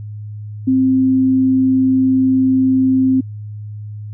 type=tone; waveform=sine; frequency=261.6 Hz; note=C4; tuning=in tune; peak=-10 dBFS; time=0.67-3.21 s; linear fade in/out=10 ms; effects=added 105 Hz sine -26 dBFS peak until 4.13 s